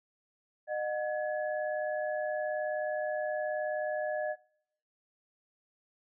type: tone cluster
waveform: sine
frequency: 612 / 731 / 1695 Hz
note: D#5 / F#5 / G#6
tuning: -29 / -21 / +35 cents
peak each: -32 / -38 / -40 dBFS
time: 0.67-4.36 s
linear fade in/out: 50 ms
effects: noise-tail reverb RT60 0.7 s tail -23 dB re dry